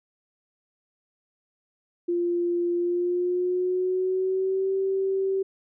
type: tone with pitch glide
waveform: sine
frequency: 347.6 to 385.7 Hz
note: F4 to G4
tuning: -8 to -28 cents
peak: -22 dBFS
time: 2.08-5.43 s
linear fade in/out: 10 ms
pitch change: +180 cents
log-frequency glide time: 2.74-4.74 s
effects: none